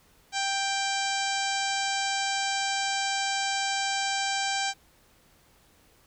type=harmonic tone; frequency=786 Hz; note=G5; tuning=4 cents sharp; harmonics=1 / 2 / 3 / 4 / 5 / 6 / 7 / 8 / 9 / 10; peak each=-30 / -33 / -35 / -36 / -37 / -38 / -38 / -39 / -40 / -40 dBFS; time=0.32-4.74 s; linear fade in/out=50 ms; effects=pink hiss -61 dBFS RMS until 6.06 s